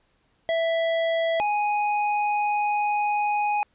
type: tone pair in turn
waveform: square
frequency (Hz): 660 / 831.5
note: E5 / G#5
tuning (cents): +2 / +2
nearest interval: major third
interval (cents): 400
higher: second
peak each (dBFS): -22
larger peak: neither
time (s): 0.49-1.4 / 1.4-3.63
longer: second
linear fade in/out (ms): 0
effects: pink hiss -67 dBFS RMS until 3.74 s + resampled to 8000 Hz